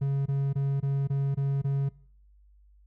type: tone bursts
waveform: triangle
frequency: 138.4 Hz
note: C#3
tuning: 2 cents flat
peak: -22 dBFS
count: 7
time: 0.01-1.892 s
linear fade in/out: 10 ms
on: 250 ms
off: 22 ms
effects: noise-tail reverb RT60 0.6 s tail -23 dB re dry + added 50 Hz sine -55 dBFS peak until 2.86 s